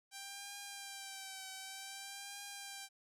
5% pulse tone with vibrato, 785 Hz, G5, 2 cents sharp, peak -34 dBFS, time 0.11-2.89 s, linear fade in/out 50 ms, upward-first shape triangle, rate 0.54 Hz, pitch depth 48 cents each way, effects none

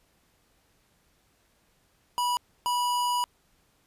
square tone bursts at uneven times, 977 Hz, B5, 19 cents flat, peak -25 dBFS, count 2, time 2.18-2.37 / 2.66-3.24 s, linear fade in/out 0 ms, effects pink hiss -67 dBFS RMS until 3.86 s + resampled to 32000 Hz

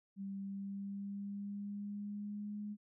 sine tone with pitch glide, 196.3 to 208 Hz, G3 to G#3, +3 to +3 cents, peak -40 dBFS, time 0.16-2.77 s, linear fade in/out 50 ms, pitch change +100 cents, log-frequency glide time 0.4-2.61 s, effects none

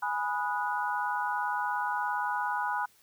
sine chord, G# minor seventh, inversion none, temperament equal with one note detuned, 830.6 / 987.8 / 1244.5 / 1465.5 Hz, G#5 / B5 / D#6 / F#6, 0 / 0 / 0 / -17 cents, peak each -33 / -32 / -38 / -34 dBFS, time 0.02-2.86 s, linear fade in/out 10 ms, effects white hiss -63 dBFS RMS until 3.02 s

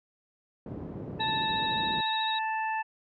pink band-pass noise, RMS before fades -39 dBFS, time 0.66-2.01 s, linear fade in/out 2 ms, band 130 to 370 Hz, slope 12 dB/octave
harmonic tone, 880 Hz, A5, in tune, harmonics 1 / 2 / 3, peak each -29 / -35 / -39 dBFS, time 1.19-2.83 s, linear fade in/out 20 ms
sine tone with vibrato, 3796 Hz, A#7, 31 cents sharp, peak -31 dBFS, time 1.2-2.39 s, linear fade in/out 5 ms, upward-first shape triangle, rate 14 Hz, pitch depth 33 cents each way
effects none

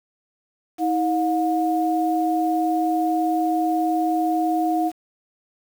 sine tone pair together, 320 / 718.4 Hz, D#4 / F5, +49 / +49 cents, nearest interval octave + major second, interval 1400 cents, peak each -21 dBFS, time 0.78-4.92 s, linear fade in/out 50 ms, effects 7-bit

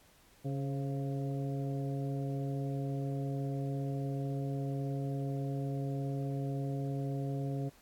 harmonic tone with a mistuned harmonic, 138.59 Hz, C#3, in tune, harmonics 1 / 2 / 3 / 4 / 5, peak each -34 / -40 / -44 / -46 / -48 dBFS, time 0.44-7.7 s, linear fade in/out 20 ms, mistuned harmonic 4, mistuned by -52 cents, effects pink hiss -63 dBFS RMS until 7.81 s + AAC 64 kbps

